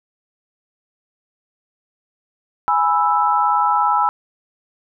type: chord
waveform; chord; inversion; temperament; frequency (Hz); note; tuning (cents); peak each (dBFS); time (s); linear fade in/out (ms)
sine; E major; first; equal; 830.6 / 987.8 / 1318.5; G#5 / B5 / E6; 0 / 0 / 0; -18; 2.68-4.09; 0
effects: none